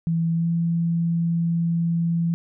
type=tone with pitch glide; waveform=sine; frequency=165.6 to 168.11 Hz; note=E3 to E3; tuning=+8 to +34 cents; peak=-19 dBFS; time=0.07-2.34 s; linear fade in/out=0 ms; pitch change=+26 cents; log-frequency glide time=0.34-0.47 s; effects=none